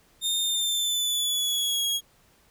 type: tone with pitch glide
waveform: sawtooth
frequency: 3645 to 3304 Hz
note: A#7 to G#7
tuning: -40 to -10 cents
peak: -21 dBFS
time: 0.21-2.01 s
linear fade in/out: 50 ms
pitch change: -170 cents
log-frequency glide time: 0.4-1.86 s
effects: pink hiss -61 dBFS RMS until 2.5 s